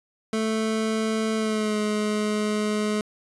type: tone with pitch glide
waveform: 25% pulse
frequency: 220 to 211.6 Hz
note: A3 to G#3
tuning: 0 to +33 cents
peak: -19 dBFS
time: 0.33-3.01 s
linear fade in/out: 2 ms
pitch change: -67 cents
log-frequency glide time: 1.36-1.78 s
effects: resampled to 24000 Hz